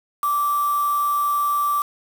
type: tone with quantisation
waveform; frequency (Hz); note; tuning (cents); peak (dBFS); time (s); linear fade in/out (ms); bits
sine; 1167; D6; -11; -18; 0.23-1.82; 2; 5
effects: none